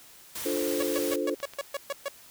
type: noise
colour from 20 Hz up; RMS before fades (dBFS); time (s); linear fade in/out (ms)
white; -36; 0.35-1.16; 5
type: chord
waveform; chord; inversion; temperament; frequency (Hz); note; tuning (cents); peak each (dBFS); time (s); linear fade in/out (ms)
sine; D minor seventh; none; equal; 293.7 / 349.2 / 440 / 523.3; D4 / F4 / A4 / C5; 0 / 0 / 0 / 0; -32; 0.45-1.35; 10
type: clicks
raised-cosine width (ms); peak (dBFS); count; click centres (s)
0.2; -26; 4; 0.663 / 0.957 / 1.402 / 1.536
type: tone bursts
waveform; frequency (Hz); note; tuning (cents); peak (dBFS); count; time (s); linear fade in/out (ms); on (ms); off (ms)
sawtooth; 561; C#5; +21; -25; 9; 0.8-2.083; 2; 27; 130
effects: white hiss -52 dBFS RMS until 2.3 s